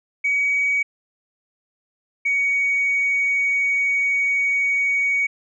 sine tone pair in turn, 2261 / 2244 Hz, C#7 / C#7, +34 / +21 cents, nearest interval unison, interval 13 cents, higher first, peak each -16 dBFS, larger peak neither, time 0.24-0.83 / 2.25-5.27 s, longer second, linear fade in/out 10 ms, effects tanh soft clip ceiling -13 dBFS

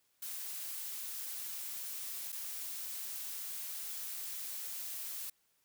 blue noise with dropouts, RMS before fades -42 dBFS, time 0.22-5.3 s, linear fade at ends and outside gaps 5 ms, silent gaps 2.321-2.325 s, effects white hiss -75 dBFS RMS until 5.64 s

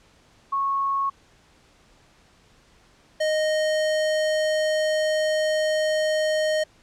sine / square tone pair in turn, 1100 / 619.7 Hz, C#6 / D#5, -14 / -7 cents, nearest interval minor seventh, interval 993 cents, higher first, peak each -21 dBFS, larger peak neither, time 0.52-1.1 / 3.2-6.64 s, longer second, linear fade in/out 10 ms, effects pink hiss -57 dBFS RMS until 6.82 s + low-pass 7000 Hz 12 dB/octave

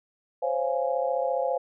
sine chord, Db major seventh, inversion third, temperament just, 519.7 / 554.4 / 693 / 831.5 Hz, C5 / Db5 / F5 / Ab5, -12 / 0 / -14 / +2 cents, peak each -27 / -30 / -30 / -32 dBFS, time 0.42-1.58 s, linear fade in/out 10 ms, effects none

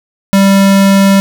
square tone, 196 Hz, G3, in tune, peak -5 dBFS, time 0.33-1.2 s, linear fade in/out 0 ms, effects none

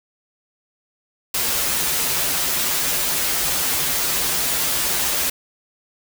white noise with comb filter, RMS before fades -21 dBFS, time 1.34-5.3 s, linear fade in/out 5 ms, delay 9.5 ms, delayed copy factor -0.85, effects none

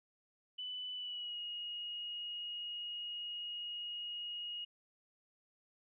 sine tone with pitch glide, 2991 to 2879 Hz, F#7 to F#7, +18 to -48 cents, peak -40 dBFS, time 0.58-4.65 s, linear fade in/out 10 ms, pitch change -66 cents, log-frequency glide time 0.94-1.4 s, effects none

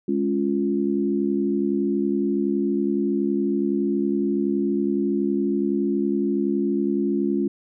sine chord, Db major, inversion second, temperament equal, 207.7 / 277.2 / 349.2 Hz, Ab3 / Db4 / F4, 0 / 0 / 0 cents, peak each -24 dBFS, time 0.08-7.48 s, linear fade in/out 5 ms, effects none

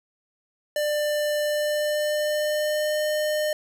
square tone with pitch glide, 595 to 607.5 Hz, D5 to D#5, +22 to -42 cents, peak -23 dBFS, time 0.76-3.53 s, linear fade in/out 2 ms, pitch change +36 cents, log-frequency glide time 1.41-3.02 s, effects none

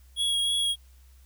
square tone with vibrato, 3320 Hz, G#7, 1 cent flat, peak -24 dBFS, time 0.16-0.76 s, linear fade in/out 50 ms, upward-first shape triangle, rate 3.2 Hz, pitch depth 18 cents each way, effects added 64 Hz sine -51 dBFS peak until 1.25 s + white hiss -64 dBFS RMS until 1.25 s

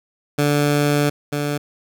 15% pulse tone pair in turn, 145.9 / 145.9 Hz, D3 / D3, -11 / -11 cents, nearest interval unison, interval 0 cents, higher neither, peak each -9 / -14 dBFS, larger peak first, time 0.38-1.1 / 1.32-1.58 s, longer first, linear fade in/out 10 ms, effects none

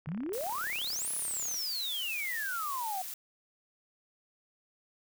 click train, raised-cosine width 0.5 ms, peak -33 dBFS, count 52, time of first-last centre 0.06-1.543 s, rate 34.4 Hz
sine exponential two-way sweep, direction up then down, 141.7 to 10930 to 722 Hz, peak -33 dBFS, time 0.07-3.02 s, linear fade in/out 5 ms, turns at 1.11 s
blue noise, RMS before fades -41 dBFS, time 0.33-3.14 s, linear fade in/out 2 ms
effects none

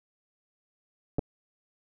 clicks, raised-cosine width 2 ms, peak -15 dBFS, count 2, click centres 1.185 / 1.192 s, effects none

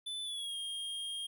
square tone with pitch glide, 3502 to 3230 Hz, A7 to G#7, -9 to -49 cents, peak -38 dBFS, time 0.06-1.27 s, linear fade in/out 10 ms, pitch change -140 cents, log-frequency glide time 0.23-0.56 s, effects none

